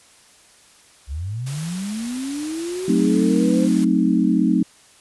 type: linear sweep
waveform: sine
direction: up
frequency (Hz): 61.3 to 523.3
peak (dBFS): -24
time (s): 1.07-3.69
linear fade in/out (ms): 50
type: noise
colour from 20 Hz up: white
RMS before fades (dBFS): -35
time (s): 1.46-3.85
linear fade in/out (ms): 10
type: chord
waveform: sine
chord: F# diminished seventh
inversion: none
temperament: equal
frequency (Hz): 185 / 220 / 261.6 / 311.1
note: F#3 / A3 / C4 / Eb4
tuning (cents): 0 / 0 / 0 / 0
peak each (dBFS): -20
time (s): 2.88-4.63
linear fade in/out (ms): 5
effects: white hiss -51 dBFS RMS until 5 s + resampled to 24000 Hz